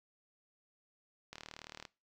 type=click train; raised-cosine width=0.2 ms; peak=-28 dBFS; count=21; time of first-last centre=1.33-1.852 s; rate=38.3 Hz; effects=noise-tail reverb RT60 0.3 s tail -22 dB re dry